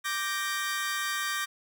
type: chord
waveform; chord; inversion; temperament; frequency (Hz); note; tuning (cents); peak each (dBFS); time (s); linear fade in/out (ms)
sawtooth; G minor; second; equal; 1174.7 / 1568 / 1864.7; D6 / G6 / Bb6; 0 / 0 / 0; -30; 0.04-1.46; 20
effects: none